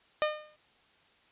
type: tone with exponential decay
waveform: sawtooth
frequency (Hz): 608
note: D#5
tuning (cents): -40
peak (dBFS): -19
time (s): 0.22-0.56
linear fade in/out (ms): 0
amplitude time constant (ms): 72
effects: white hiss -64 dBFS RMS until 1.31 s + resampled to 8000 Hz